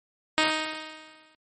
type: tone with exponential decay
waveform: 5% pulse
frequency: 312.3 Hz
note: D#4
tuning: 7 cents sharp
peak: -7 dBFS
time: 0.38-1.35 s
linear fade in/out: 0 ms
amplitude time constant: 210 ms
effects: MP3 32 kbps